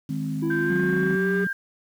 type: chord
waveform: sine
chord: Ab major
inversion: second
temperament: equal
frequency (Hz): 155.56 / 207.7 / 261.6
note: Eb3 / Ab3 / C4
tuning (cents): 0 / 0 / 0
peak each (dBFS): -28 / -32 / -29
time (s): 0.09-1.16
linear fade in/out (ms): 5
type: linear sweep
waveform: triangle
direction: up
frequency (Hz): 328.3 to 403.9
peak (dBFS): -21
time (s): 0.42-1.45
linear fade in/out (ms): 10
type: tone with pitch glide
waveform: sine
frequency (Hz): 1568 to 1592.6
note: G6 to G6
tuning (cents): 0 to +27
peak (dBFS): -25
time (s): 0.5-1.53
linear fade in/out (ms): 5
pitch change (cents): +27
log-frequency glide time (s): 0.66-0.71
type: tone with vibrato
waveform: sine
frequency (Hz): 185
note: F#3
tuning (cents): 0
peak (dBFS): -23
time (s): 0.7-1.47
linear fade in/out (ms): 2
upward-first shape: square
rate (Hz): 13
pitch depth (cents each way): 11
effects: tanh soft clip ceiling -13 dBFS + 8-bit